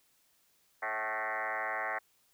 sine tone with frequency modulation, 1318.5 Hz, E6, in tune, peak -32 dBFS, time 0.82-1.99 s, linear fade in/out 10 ms, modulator 111 Hz, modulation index 6.5, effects white hiss -70 dBFS RMS until 2.33 s

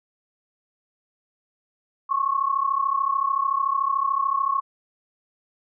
sine tone pair together, 1080 / 1113.6 Hz, C#6 / C#6, -45 / +8 cents, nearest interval minor second, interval 53 cents, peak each -23 dBFS, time 2.09-4.61 s, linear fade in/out 20 ms, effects none

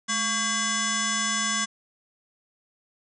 sine tone with frequency modulation, 2512 Hz, D#7, 16 cents sharp, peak -23 dBFS, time 0.08-1.66 s, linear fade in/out 20 ms, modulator 908 Hz, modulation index 5.4, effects none

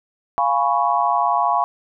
sine chord, C# dominant seventh, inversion first, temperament equal, 698.5 / 830.6 / 987.8 / 1108.7 Hz, E#5 / G#5 / B5 / C#6, 0 / 0 / 0 / 0 cents, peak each -21 dBFS, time 0.38-1.64 s, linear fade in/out 0 ms, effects none

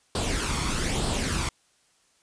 pink noise with flanger, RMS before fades -27 dBFS, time 0.15-1.49 s, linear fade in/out 2 ms, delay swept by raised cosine 0.23 to 0.92 ms, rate 1.1 Hz, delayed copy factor +0.55, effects white hiss -65 dBFS RMS until 2.22 s + resampled to 22050 Hz

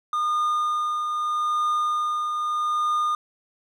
triangle tone with tremolo, 1218 Hz, D#6, 37 cents flat, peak -18 dBFS, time 0.13-3.15 s, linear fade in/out 2 ms, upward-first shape triangle, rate 0.8 Hz, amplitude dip 40%, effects none

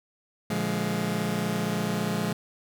sawtooth chord, Bb dominant seventh, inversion none, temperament just, 116.54 / 145.68 / 174.81 / 209.8 Hz, Bb2 / D3 / F3 / Ab3, 0 / -14 / +2 / +18 cents, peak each -31 / -31 / -26 / -25 dBFS, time 0.5-2.33 s, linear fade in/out 5 ms, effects none

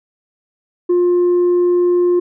sine tone with tanh clipping, 353.8 Hz, F4, 23 cents sharp, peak -11 dBFS, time 0.89-2.2 s, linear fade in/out 10 ms, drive 1 dB, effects none

